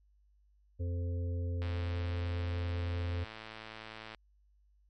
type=harmonic tone; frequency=87 Hz; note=F2; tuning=6 cents flat; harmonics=1 / 3 / 5 / 6; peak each=-32 / -46 / -48 / -49 dBFS; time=0.79-3.25 s; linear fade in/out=20 ms
type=click train; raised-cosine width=0.3 ms; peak=-29 dBFS; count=279; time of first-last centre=1.62-4.147 s; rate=110 Hz
effects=added 50 Hz sine -64 dBFS peak until 4.89 s + MP3 64 kbps